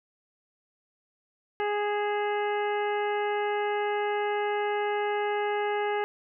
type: harmonic tone with a mistuned harmonic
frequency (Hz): 414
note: G#4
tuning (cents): -5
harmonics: 1 / 2 / 3 / 4 / 5 / 6 / 7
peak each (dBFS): -28 / -30 / -39 / -37 / -38 / -45 / -45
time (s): 1.6-6.04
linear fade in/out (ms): 0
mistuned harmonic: 6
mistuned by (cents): +64
effects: none